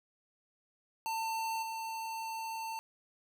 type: tone with level steps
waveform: square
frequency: 897 Hz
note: A5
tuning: 33 cents sharp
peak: -34 / -38 dBFS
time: 1.06-2.79 s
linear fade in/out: 0 ms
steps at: 1.62 s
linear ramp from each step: 10 ms
effects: none